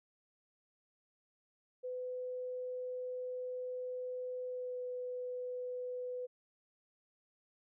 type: tone with pitch glide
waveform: sine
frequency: 503 to 498.7 Hz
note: B4 to B4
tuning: +32 to +17 cents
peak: -38 dBFS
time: 1.83-6.27 s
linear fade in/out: 20 ms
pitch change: -15 cents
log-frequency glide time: 4.47-4.77 s
effects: none